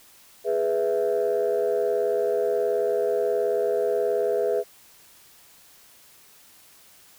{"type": "chord", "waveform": "sine", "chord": "E major", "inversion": "first", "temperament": "equal", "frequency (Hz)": [415.3, 493.9, 659.3], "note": ["G#4", "B4", "E5"], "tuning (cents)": [0, 0, 0], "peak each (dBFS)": [-23, -24, -26], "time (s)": [0.44, 4.64], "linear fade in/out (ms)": 50, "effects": ["tanh soft clip ceiling -15 dBFS", "white hiss -53 dBFS RMS until 7.18 s"]}